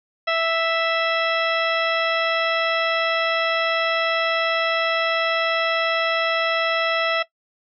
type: harmonic tone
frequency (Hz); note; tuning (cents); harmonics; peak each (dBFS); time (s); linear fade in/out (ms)
659.3; E5; 0; 1 / 2 / 3 / 4 / 5 / 6 / 8; -22 / -24 / -26 / -28 / -29 / -34 / -36; 0.27-7.23; 10
effects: noise-tail reverb RT60 0.1 s tail -17 dB re dry